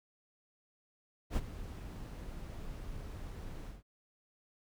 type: noise with ADSR envelope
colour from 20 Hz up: brown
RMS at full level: -30 dBFS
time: 1.3-3.83 s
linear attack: 68 ms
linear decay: 34 ms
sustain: -14 dB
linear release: 160 ms
effects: none